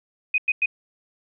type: tone bursts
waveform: sine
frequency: 2500 Hz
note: D#7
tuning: 8 cents sharp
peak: -17 dBFS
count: 3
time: 0.34-0.659 s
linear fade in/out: 5 ms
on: 41 ms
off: 98 ms
effects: none